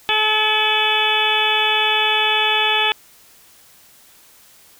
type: harmonic tone with a mistuned harmonic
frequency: 430 Hz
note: A4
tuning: 40 cents flat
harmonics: 1 / 2 / 3 / 4 / 5 / 6 / 7 / 8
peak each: -27 / -21 / -27 / -24 / -27 / -21 / -22 / -21 dBFS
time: 0.09-2.92 s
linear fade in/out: 0 ms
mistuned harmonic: 5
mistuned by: +85 cents
effects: white hiss -49 dBFS RMS until 4.79 s